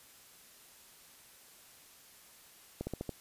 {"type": "slowing click train", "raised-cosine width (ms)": 2, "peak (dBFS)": -23, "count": 5, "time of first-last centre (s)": [2.81, 3.093], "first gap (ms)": 60, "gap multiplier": 1.11, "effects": ["white hiss -58 dBFS RMS until 3.2 s", "resampled to 32000 Hz"]}